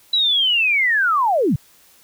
sine linear sweep, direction down, 3962 to 105.3 Hz, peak -14 dBFS, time 0.13-1.56 s, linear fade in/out 5 ms, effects white hiss -52 dBFS RMS until 2.03 s

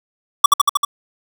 square tone with echo, 1146 Hz, D6, 43 cents flat, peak -4 dBFS, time 0.44-0.46 s, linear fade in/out 5 ms, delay 78 ms, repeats 5, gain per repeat -2 dB, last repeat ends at 0.85 s, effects none

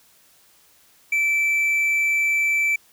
triangle tone, 2325 Hz, D7, 18 cents flat, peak -16 dBFS, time 1.12-2.76 s, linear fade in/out 5 ms, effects white hiss -56 dBFS RMS until 2.92 s

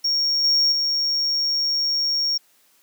triangle tone with level steps, 5550 Hz, F8, 12 cents flat, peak -17 / -14 / -18 dBFS, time 0.04-2.38 s, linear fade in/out 10 ms, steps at 0.44 / 0.72 s, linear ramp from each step 2 ms, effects white hiss -59 dBFS RMS until 2.82 s + high-pass 200 Hz 12 dB/octave

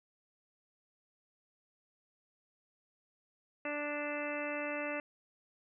harmonic tone, 293.7 Hz, D4, in tune, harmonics 1 / 2 / 3 / 4 / 5 / 6 / 7 / 8 / 9, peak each -42 / -39 / -48 / -47 / -46 / -47 / -44 / -53 / -43 dBFS, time 3.65-5 s, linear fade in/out 2 ms, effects none

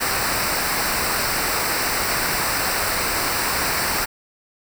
pink noise with comb filter, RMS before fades -22 dBFS, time 0-4.06 s, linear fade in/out 20 ms, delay 0.3 ms, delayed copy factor -0.7, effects none

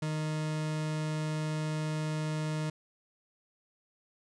40% pulse tone, 154.7 Hz, D#3, 10 cents flat, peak -30 dBFS, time 0.02-2.7 s, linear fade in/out 5 ms, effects resampled to 22050 Hz + 11-bit

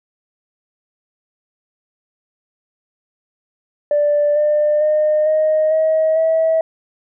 sine tone with pitch steps, 587.3 / 598.6 / 610.1 / 621.9 / 633.8 / 646 Hz, D5 / D5 / D#5 / D#5 / D#5 / E5, 0 / +33 / -34 / -1 / +32 / -35 cents, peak -11 dBFS, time 3.91-6.61 s, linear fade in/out 2 ms, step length 450 ms, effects tanh soft clip ceiling -8 dBFS

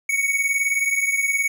square beating tone pair, 2226 / 2245 Hz, C#7 / C#7, +7 / +21 cents, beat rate 19 Hz, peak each -21 / -25 dBFS, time 0.09-1.48 s, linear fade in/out 5 ms, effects none

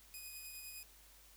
5% pulse tone with tremolo, 2494 Hz, D#7, 3 cents sharp, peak -37 dBFS, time 0.14-0.83 s, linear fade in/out 0 ms, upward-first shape sine, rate 9.8 Hz, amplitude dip 30%, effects added 50 Hz sine -65 dBFS peak until 1.36 s + white hiss -63 dBFS RMS until 1.36 s

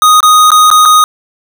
square tone with dropouts, 1244.5 Hz, D#6, in tune, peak -3 dBFS, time 0.02-1.04 s, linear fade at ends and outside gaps 1 ms, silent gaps 0.205-0.229 / 0.505-0.517 / 0.703-0.713 / 0.853-0.857 s, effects none

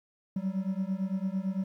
triangle beating tone pair, 186.4 / 195.3 Hz, F#3 / G3, +13 / -6 cents, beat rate 8.9 Hz, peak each -30 dBFS, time 0.36-1.64 s, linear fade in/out 5 ms, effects 11-bit

